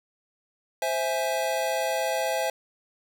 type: chord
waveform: square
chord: C augmented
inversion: none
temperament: equal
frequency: 523.3 / 659.3 / 830.6 Hz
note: C5 / E5 / G#5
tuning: 0 / 0 / 0 cents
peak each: -30 / -29 / -31 dBFS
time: 0.82-2.5 s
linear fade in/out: 2 ms
effects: none